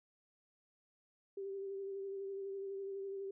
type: tone with vibrato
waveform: sine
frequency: 392 Hz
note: G4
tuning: in tune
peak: -40 dBFS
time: 1.37-3.31 s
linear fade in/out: 5 ms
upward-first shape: sine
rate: 12 Hz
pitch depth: 24 cents each way
effects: none